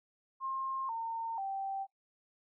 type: tone with pitch steps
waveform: sine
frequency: 1065 / 911.2 / 779.6 Hz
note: C6 / A#5 / G5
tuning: +30 / -40 / -10 cents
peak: -34 dBFS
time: 0.4-1.87 s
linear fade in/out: 50 ms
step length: 490 ms
effects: noise-tail reverb RT60 0.1 s tail -17 dB re dry